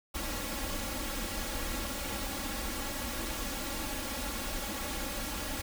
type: noise with comb filter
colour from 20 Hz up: pink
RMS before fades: -36 dBFS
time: 0.14-5.62 s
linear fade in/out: 10 ms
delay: 3.6 ms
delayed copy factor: +0.85
effects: none